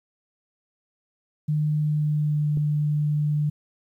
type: tone with pitch glide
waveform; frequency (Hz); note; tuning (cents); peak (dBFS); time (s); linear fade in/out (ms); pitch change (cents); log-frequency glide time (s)
sine; 151.4 to 149.14; D#3 to D3; -47 to +27; -20; 1.48-3.5; 10; -26; 1.76-2.47
type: click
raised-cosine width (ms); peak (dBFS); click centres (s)
3; -23; 2.573
effects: 10-bit